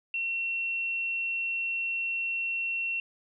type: tone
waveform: sine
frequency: 2720 Hz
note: F7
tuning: 46 cents flat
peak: -28 dBFS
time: 0.14-3 s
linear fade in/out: 2 ms
effects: none